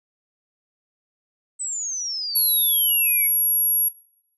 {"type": "exponential sweep", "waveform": "sine", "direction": "down", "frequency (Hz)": [8170, 2186], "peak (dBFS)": -25, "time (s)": [1.59, 3.28], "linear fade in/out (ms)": 20}
{"type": "tone", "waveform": "sine", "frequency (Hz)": 11300, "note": "F9", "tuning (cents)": 19, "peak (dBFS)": -16, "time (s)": [2.35, 3.89], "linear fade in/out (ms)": 10}
{"effects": ["noise-tail reverb RT60 0.7 s tail -19 dB re dry"]}